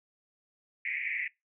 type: band-pass noise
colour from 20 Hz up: white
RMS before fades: -34 dBFS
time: 0.85-1.28 s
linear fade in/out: 5 ms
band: 1900 to 2400 Hz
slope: 96 dB/octave
effects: noise-tail reverb RT60 0.2 s tail -22 dB re dry